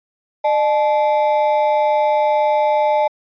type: ring-modulated tone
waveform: triangle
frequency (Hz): 734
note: F#5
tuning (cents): -14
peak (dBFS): -8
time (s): 0.44-3.08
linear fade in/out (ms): 10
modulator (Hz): 129
effects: resampled to 11025 Hz